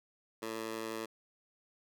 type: tone with high-pass filter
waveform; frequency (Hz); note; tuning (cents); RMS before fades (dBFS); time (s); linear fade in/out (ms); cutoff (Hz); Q
15% pulse; 111.8; A2; +28; -40; 0.42-1.06; 10; 400; 1
effects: none